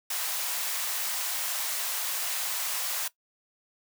white high-pass noise, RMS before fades -31 dBFS, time 0.1-3.08 s, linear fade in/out 5 ms, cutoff 610 Hz, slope 24 dB/octave, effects noise-tail reverb RT60 0.1 s tail -18 dB re dry

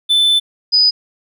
triangle / sine tone pair in turn, 3520 / 4978 Hz, A7 / D#8, 0 / 0 cents, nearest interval tritone, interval 600 cents, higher second, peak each -8 dBFS, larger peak neither, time 0.09-0.4 / 0.72-0.91 s, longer first, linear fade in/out 20 ms, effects none

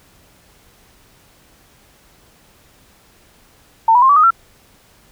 sine tone with pitch steps, 901 / 976.9 / 1059.2 / 1148.4 / 1245.1 / 1350 Hz, A5 / B5 / C6 / D6 / D#6 / E6, +41 / -19 / +21 / -39 / +1 / +41 cents, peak -7 dBFS, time 3.88-4.306 s, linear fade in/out 5 ms, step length 71 ms, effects pink hiss -51 dBFS RMS until 5.11 s

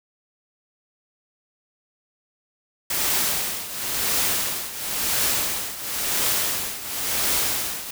white noise with tremolo, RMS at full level -21 dBFS, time 2.9-7.91 s, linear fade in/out 5 ms, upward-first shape triangle, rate 0.96 Hz, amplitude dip 80%, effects none

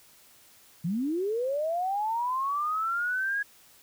sine linear sweep, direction up, 155.56 to 1665 Hz, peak -26 dBFS, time 0.84-3.43 s, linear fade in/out 10 ms, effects white hiss -57 dBFS RMS until 3.82 s

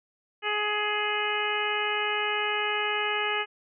harmonic tone, 419.3 Hz, G#4, 17 cents sharp, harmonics 1 / 2 / 3 / 4 / 5 / 6 / 7, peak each -33 / -33 / -33 / -33 / -33 / -33 / -33 dBFS, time 0.42-3.46 s, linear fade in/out 50 ms, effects none

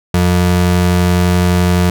square ring-modulated tone, 132.9 Hz, C3, 27 cents sharp, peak -7 dBFS, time 0.14-1.9 s, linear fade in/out 2 ms, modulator 45.9 Hz, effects none

